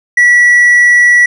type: tone with hard clipping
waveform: sine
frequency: 1944 Hz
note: B6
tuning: 28 cents flat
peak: -4 dBFS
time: 0.17-1.26 s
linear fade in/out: 5 ms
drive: 2 dB
effects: none